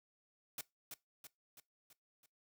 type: noise with echo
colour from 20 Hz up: white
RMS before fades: -43 dBFS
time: 0.58-0.61 s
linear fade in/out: 2 ms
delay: 330 ms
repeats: 5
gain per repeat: -5 dB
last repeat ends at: 2.26 s
effects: noise-tail reverb RT60 0.2 s tail -21 dB re dry + high-pass 60 Hz 12 dB/octave